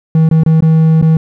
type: tone with dropouts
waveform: triangle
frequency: 160 Hz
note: D#3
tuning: 49 cents sharp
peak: -3 dBFS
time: 0.15-1.17 s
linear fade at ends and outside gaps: 2 ms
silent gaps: 0.29-0.312 / 0.435-0.462 / 0.606-0.623 / 1.015-1.025 s
effects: none